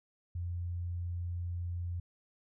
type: tone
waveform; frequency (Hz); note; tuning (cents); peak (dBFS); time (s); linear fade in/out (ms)
sine; 87.31; F2; 0; -34; 0.35-2; 5
effects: none